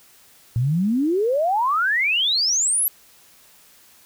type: exponential sweep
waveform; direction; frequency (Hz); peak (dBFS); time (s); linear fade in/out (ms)
sine; up; 112.3 to 11930; -17; 0.56-2.88; 0
effects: white hiss -52 dBFS RMS until 4.05 s